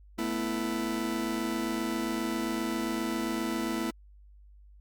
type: chord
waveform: 40% pulse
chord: A suspended second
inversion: none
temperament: just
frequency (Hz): 220 / 247.5 / 330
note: A3 / B3 / E4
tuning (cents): 0 / +4 / +2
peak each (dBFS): -34 / -34 / -32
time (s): 0.18-3.91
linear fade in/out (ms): 10
effects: added 50 Hz sine -51 dBFS peak until 4.8 s + Opus 48 kbps